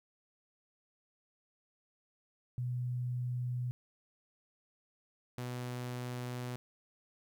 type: tone pair in turn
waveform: sine / sawtooth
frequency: 123.8 / 123.8 Hz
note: B2 / B2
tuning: +5 / +5 cents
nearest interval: unison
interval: 0 cents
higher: neither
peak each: -33 / -34 dBFS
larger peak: first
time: 2.58-3.71 / 5.38-6.56 s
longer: second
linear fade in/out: 0 ms
effects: 12-bit